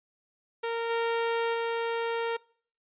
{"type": "tone with level steps", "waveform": "sawtooth", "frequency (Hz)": 462, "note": "A#4", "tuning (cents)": -16, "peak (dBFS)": [-25, -22, -24], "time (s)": [0.63, 2.37], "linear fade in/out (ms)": 10, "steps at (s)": [0.89, 1.53], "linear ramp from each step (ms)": 20, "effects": ["noise-tail reverb RT60 0.5 s tail -23 dB re dry", "resampled to 8000 Hz"]}